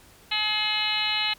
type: harmonic tone with a mistuned harmonic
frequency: 425.4 Hz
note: G#4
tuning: 42 cents sharp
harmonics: 2 / 3 / 4 / 5 / 6 / 7 / 8 / 9 / 10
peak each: -33 / -38 / -36 / -31 / -30 / -28 / -35 / -31 / -30 dBFS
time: 0.31-1.34 s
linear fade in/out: 10 ms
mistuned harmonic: 10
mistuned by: -47 cents
effects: pink hiss -53 dBFS RMS until 1.38 s + MP3 96 kbps